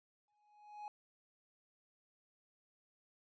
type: tone with exponential growth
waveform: triangle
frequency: 836 Hz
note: G#5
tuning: 11 cents sharp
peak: -40 dBFS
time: 0.28-0.88 s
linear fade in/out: 1 ms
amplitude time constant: 130 ms
effects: resampled to 16000 Hz